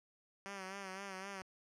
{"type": "tone with vibrato", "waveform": "5% pulse", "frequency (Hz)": 193.3, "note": "G3", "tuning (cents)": -24, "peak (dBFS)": -33, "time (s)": [0.46, 1.42], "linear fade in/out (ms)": 0, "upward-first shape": "sine", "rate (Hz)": 3.9, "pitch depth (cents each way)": 59, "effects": ["low-pass 8000 Hz 12 dB/octave"]}